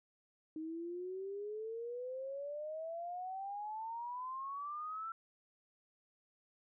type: exponential sweep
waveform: sine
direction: up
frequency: 311.1 to 1348 Hz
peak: -40 dBFS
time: 0.56-5.12 s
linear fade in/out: 2 ms
effects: none